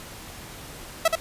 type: tone with echo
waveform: sawtooth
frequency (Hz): 655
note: E5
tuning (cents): -11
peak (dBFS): -12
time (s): 1.05-1.08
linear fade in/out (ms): 5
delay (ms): 75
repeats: 1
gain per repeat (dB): -4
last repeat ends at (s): 1.155
effects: pink hiss -41 dBFS RMS until 1.2 s + resampled to 32000 Hz